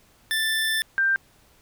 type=tone pair in turn; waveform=25% pulse / sine; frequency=1768 / 1575.1 Hz; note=A6 / G6; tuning=+8 / +8 cents; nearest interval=major second; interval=200 cents; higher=first; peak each=-18 dBFS; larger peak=neither; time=0.31-0.82 / 0.98-1.16 s; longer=first; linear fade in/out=0 ms; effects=pink hiss -58 dBFS RMS until 1.61 s